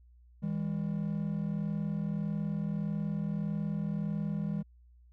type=tone pair together; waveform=triangle; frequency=160.25 / 201.9 Hz; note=E3 / G#3; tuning=-49 / -49 cents; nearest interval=major third; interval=400 cents; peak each=-31 / -31 dBFS; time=0.42-4.63 s; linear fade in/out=20 ms; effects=tanh soft clip ceiling -22 dBFS + added 60 Hz sine -56 dBFS peak until 5.12 s